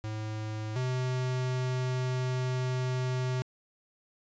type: tone pair in turn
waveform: square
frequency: 108.3 / 127.71 Hz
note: A2 / C3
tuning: -27 / -42 cents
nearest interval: minor third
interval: 285 cents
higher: second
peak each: -34 / -29 dBFS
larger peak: second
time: 0.04-0.76 / 0.76-3.42 s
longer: second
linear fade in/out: 0 ms
effects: resampled to 16000 Hz